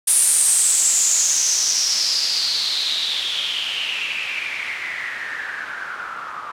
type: noise with low-pass filter sweep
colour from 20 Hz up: blue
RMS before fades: -21 dBFS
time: 0.07-6.52 s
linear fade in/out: 10 ms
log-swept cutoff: 9800 to 1200 Hz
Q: 7.1
effects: none